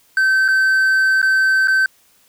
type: tone with dropouts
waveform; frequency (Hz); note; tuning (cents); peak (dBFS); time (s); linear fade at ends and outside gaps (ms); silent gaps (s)
triangle; 1544; G6; -27; -10; 0.17-1.86; 2; 0.481-0.485 / 1.217-1.227 / 1.674-1.681
effects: white hiss -55 dBFS RMS until 2.28 s